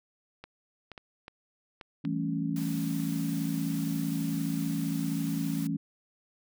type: clicks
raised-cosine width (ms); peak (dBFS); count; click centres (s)
0.3; -27; 6; 0.44 / 0.917 / 0.978 / 1.281 / 1.812 / 2.051
type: chord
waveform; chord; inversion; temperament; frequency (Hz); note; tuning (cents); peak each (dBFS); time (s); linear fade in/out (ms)
sine; A dominant seventh; second; equal; 164.81 / 196 / 220 / 277.2; E3 / G3 / A3 / C#4; 0 / 0 / 0 / 0; -32 / -38 / -35 / -32; 2.04-5.77; 10
type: noise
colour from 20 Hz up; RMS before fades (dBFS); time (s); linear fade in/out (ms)
white; -45; 2.56-5.67; 2
effects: none